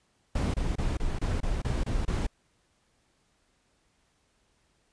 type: noise bursts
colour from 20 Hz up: brown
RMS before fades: -28 dBFS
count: 9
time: 0.35-2.268 s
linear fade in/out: 5 ms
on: 190 ms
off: 26 ms
effects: pink hiss -70 dBFS RMS until 4.92 s + resampled to 22050 Hz